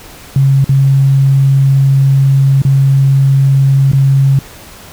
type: tone with dropouts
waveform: sine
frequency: 136.3 Hz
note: C#3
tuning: 29 cents flat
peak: -5 dBFS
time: 0.36-4.39 s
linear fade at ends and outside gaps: 2 ms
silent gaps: 0.644-0.692 / 2.619-2.65 / 3.917-3.932 s
effects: pink hiss -34 dBFS RMS until 4.92 s